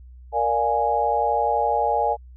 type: chord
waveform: sine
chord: Bb dominant seventh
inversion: none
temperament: equal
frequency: 466.2 / 587.3 / 698.5 / 830.6 Hz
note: Bb4 / D5 / F5 / Ab5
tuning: 0 / 0 / 0 / 0 cents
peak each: -26 / -26 / -25 / -21 dBFS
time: 0.32-2.17 s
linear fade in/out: 50 ms
effects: added 62 Hz sine -41 dBFS peak until 2.36 s